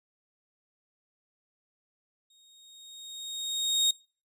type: tone with exponential growth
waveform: 30% pulse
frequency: 3731 Hz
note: A#7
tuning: 1 cent sharp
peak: -18 dBFS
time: 2.3-3.91 s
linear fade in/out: 5 ms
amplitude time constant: 350 ms
effects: noise-tail reverb RT60 0.4 s tail -26 dB re dry + resampled to 32000 Hz